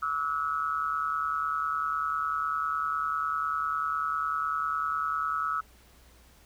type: tone with amplitude modulation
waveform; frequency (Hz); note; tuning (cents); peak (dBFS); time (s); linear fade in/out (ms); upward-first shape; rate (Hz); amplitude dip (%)
sine; 1298; E6; -27; -23; 0.02-5.61; 10; sine; 150; 85
effects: added 60 Hz sine -58 dBFS peak until 6.45 s + pink hiss -59 dBFS RMS until 6.45 s